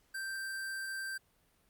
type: tone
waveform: square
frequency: 1568 Hz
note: G6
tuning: in tune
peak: -38 dBFS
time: 0.14-1.18 s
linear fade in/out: 10 ms
effects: pink hiss -71 dBFS RMS until 1.69 s + Opus 48 kbps